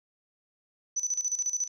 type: tone with tremolo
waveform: sine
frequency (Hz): 5990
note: F#8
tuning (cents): +20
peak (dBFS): -25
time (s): 0.96-1.68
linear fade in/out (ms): 10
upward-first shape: square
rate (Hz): 14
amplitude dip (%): 75
effects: none